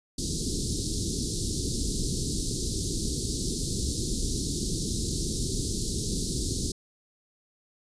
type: band-stop noise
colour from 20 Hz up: pink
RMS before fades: -29 dBFS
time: 0.18-6.72 s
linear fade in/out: 5 ms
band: 410 to 4000 Hz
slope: 48 dB/octave
effects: resampled to 22050 Hz